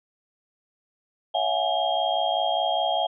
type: tone cluster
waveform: sine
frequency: 564 / 667 / 732 / 836 / 3229 Hz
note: C#5 / E5 / F#5 / G#5 / G#7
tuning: +30 / +20 / -19 / +11 / -49 cents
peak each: -33 / -26 / -26 / -29 / -29 dBFS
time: 1.34-3.07 s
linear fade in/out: 10 ms
effects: none